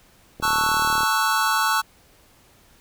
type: click train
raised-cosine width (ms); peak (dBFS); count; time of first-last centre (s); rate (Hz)
2; -21; 25; 0.4-1.033; 37.9
type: chord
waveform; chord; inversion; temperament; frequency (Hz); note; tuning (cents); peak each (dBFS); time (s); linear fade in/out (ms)
square; F# minor seventh; first; equal; 880 / 1108.7 / 1318.5 / 1480; A5 / C#6 / E6 / F#6; 0 / 0 / 0 / 0; -25; 0.42-1.82; 20
effects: pink hiss -55 dBFS RMS until 2.8 s